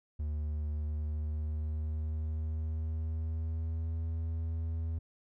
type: tone with pitch glide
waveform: triangle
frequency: 75.1 to 81.43 Hz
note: D2 to E2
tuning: +39 to -21 cents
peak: -30 dBFS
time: 0.19-4.99 s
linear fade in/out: 10 ms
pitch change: +140 cents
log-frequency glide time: 0.54-4 s
effects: none